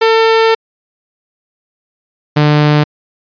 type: tone pair in turn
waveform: sawtooth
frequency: 449 / 149.23 Hz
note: A4 / D3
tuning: +35 / +28 cents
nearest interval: octave + perfect fifth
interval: 1907 cents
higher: first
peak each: -3 dBFS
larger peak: neither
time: 0.01-0.55 / 2.36-2.84 s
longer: first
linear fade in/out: 10 ms
effects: resampled to 11025 Hz